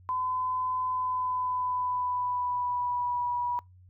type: tone with pitch glide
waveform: sine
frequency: 1015 to 972.5 Hz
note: B5 to B5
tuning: +47 to -27 cents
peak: -27 dBFS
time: 0.09-3.59 s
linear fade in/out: 0 ms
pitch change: -74 cents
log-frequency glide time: 0.88-3.35 s
effects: noise-tail reverb RT60 0.2 s tail -26 dB re dry + added 91 Hz sine -52 dBFS peak until 3.89 s